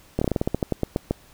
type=slowing click train; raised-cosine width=2 ms; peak=-8 dBFS; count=14; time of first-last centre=0.19-1.11 s; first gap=25 ms; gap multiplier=1.16; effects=pink hiss -53 dBFS RMS until 1.33 s